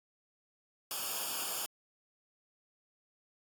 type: noise with comb filter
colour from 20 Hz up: white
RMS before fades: -37 dBFS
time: 0.91-1.66 s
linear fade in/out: 0 ms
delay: 0.5 ms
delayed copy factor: -0.8
effects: AAC 64 kbps